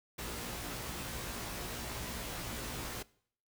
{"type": "noise with comb filter", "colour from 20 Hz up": "pink", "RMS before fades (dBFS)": -41, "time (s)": [0.18, 3.03], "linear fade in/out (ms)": 10, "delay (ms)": 17, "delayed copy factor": 0.9, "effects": ["noise-tail reverb RT60 0.6 s tail -22 dB re dry"]}